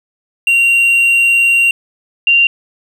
triangle / sine tone pair in turn, 2759 / 2773 Hz, F7 / F7, -22 / -13 cents, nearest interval unison, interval 9 cents, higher second, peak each -6 dBFS, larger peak neither, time 0.47-1.71 / 2.27-2.47 s, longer first, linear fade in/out 2 ms, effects 8-bit

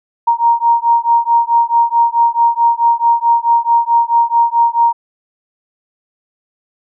sine beating tone pair, 932.3 / 936.9 Hz, A#5 / A#5, 0 / +8 cents, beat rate 4.6 Hz, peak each -12 dBFS, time 0.27-4.93 s, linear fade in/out 10 ms, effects none

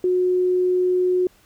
sine tone, 364.1 Hz, F#4, 28 cents flat, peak -16 dBFS, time 0.04-1.27 s, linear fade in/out 2 ms, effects pink hiss -56 dBFS RMS until 1.45 s

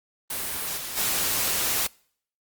white noise with level steps, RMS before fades -30 / -34 / -25 dBFS, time 0.3-1.87 s, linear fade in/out 5 ms, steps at 0.76 / 0.96 s, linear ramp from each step 20 ms, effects noise-tail reverb RT60 0.6 s tail -26 dB re dry + Opus 32 kbps

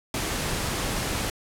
pink noise, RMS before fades -28 dBFS, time 0.14-1.3 s, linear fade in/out 2 ms, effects low-pass 12000 Hz 12 dB/octave

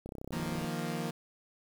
click train, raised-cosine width 2 ms, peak -28 dBFS, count 20, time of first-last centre 0.06-0.646 s, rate 32.4 Hz
sawtooth chord, Eb suspended second, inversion none, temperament equal, 155.56 / 174.61 / 233.1 Hz, Eb3 / F3 / Bb3, 0 / 0 / 0 cents, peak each -34 dBFS, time 0.32-1.11 s, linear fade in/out 10 ms
effects 9-bit

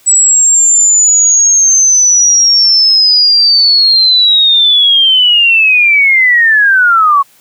sine linear sweep, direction down, 7870 to 1092 Hz, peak -4 dBFS, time 0.06-7.23 s, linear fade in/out 20 ms, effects white hiss -46 dBFS RMS until 7.4 s + high-pass 80 Hz 12 dB/octave

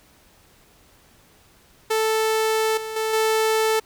sawtooth tone with level steps, 440 Hz, A4, in tune, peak -15 / -25 / -18 / -14 dBFS, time 1.9-3.8 s, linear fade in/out 10 ms, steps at 2.77 / 2.96 / 3.13 s, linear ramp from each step 5 ms, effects pink hiss -55 dBFS RMS until 3.85 s

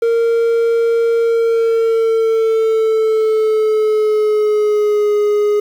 triangle tone with pitch glide, 461.9 to 416.3 Hz, A#4 to G#4, -16 to +4 cents, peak -9 dBFS, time 0.02-5.6 s, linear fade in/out 5 ms, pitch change -180 cents, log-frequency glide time 1.2-5.14 s, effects 7-bit

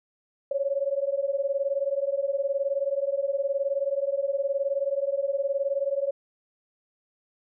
sine beating tone pair, 546 / 565 Hz, C#5 / C#5, -26 / +33 cents, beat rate 19 Hz, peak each -27 dBFS, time 0.51-6.11 s, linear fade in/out 5 ms, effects none

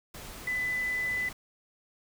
sine tone in noise, 2000 Hz, B6, 21 cents sharp, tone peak -28 dBFS, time 0.47-1.29 s, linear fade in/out 5 ms, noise pink, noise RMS -44 dBFS, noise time 0.14-1.33 s, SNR +13 dB, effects none

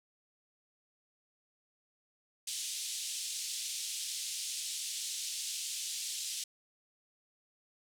white band-pass noise, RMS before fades -39 dBFS, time 2.47-6.44 s, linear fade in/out 5 ms, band 3000 to 9100 Hz, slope 24 dB/octave, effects none

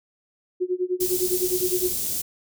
sine tone with tremolo, 363.9 Hz, F#4, 29 cents flat, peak -19 dBFS, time 0.6-1.93 s, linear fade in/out 20 ms, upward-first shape sine, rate 9.8 Hz, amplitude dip 95%
white band-stop noise, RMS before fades -27 dBFS, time 1-2.22 s, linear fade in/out 10 ms, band 330 to 5700 Hz, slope 12 dB/octave
effects none

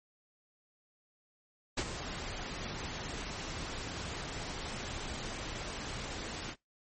pink noise with ADSR envelope, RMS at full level -31 dBFS, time 1.77-6.56 s, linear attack 10 ms, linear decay 56 ms, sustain -9 dB, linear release 65 ms, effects noise-tail reverb RT60 0.2 s tail -25 dB re dry + MP3 32 kbps

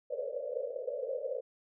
pink band-pass noise, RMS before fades -37 dBFS, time 0.1-1.41 s, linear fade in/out 10 ms, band 470 to 590 Hz, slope 96 dB/octave, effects none

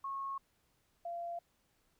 sine tone pair in turn, 1093 / 687.2 Hz, C#6 / F5, -25 / -28 cents, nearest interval minor sixth, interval 803 cents, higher first, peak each -37 / -38 dBFS, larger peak first, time 0.04-0.38 / 1.05-1.39 s, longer neither, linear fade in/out 5 ms, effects pink hiss -75 dBFS RMS until 1.99 s

